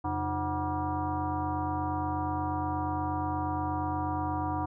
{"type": "tone with frequency modulation", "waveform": "sine", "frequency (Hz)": 523.3, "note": "C5", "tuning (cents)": 0, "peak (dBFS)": -28, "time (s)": [0.04, 4.66], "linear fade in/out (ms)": 10, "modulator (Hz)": 219, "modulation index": 2.6, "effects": []}